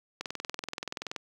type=click train; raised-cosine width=0.2 ms; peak=-17 dBFS; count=21; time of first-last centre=0.21-1.162 s; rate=21 Hz; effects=high-pass 150 Hz 12 dB/octave + 8-bit